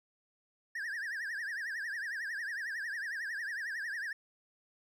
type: tone with vibrato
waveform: triangle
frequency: 1735 Hz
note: A6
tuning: 25 cents flat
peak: -34 dBFS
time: 0.75-4.13 s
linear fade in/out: 5 ms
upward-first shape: triangle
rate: 11 Hz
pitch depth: 200 cents each way
effects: none